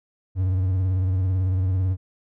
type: tone with vibrato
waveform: triangle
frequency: 93.2 Hz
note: F#2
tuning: 13 cents sharp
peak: -17 dBFS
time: 0.35-1.97 s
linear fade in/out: 50 ms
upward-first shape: sine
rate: 18 Hz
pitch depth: 56 cents each way
effects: none